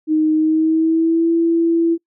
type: tone with pitch glide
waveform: sine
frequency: 311.1 to 333.4 Hz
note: D#4 to E4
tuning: 0 to +20 cents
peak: -12 dBFS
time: 0.07-1.98 s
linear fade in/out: 50 ms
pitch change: +120 cents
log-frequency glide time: 0.34-1.31 s
effects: noise-tail reverb RT60 0.1 s tail -25 dB re dry